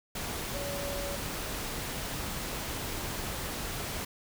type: tone in noise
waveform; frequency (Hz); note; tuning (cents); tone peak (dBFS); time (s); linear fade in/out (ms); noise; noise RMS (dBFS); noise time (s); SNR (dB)
sine; 566; C#5; +36; -37; 0.54-1.16; 5; pink; -36; 0.15-4.05; -4
effects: none